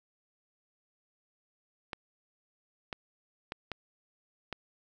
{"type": "clicks", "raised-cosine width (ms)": 0.3, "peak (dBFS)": -20, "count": 5, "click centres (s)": [1.932, 2.928, 3.521, 3.717, 4.527], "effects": []}